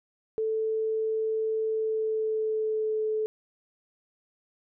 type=tone with pitch glide; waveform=sine; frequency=440 to 433.4 Hz; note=A4 to A4; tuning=0 to -26 cents; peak=-25 dBFS; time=0.38-3.26 s; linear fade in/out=0 ms; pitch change=-26 cents; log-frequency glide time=1.67-3.04 s; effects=none